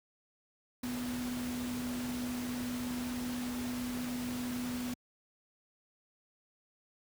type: tone in noise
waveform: sine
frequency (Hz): 246.5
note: B3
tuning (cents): -3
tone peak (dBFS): -35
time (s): 0.83-4.94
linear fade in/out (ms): 5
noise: pink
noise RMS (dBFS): -43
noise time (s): 0.83-4.94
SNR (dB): +5
effects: high-pass 60 Hz 12 dB/octave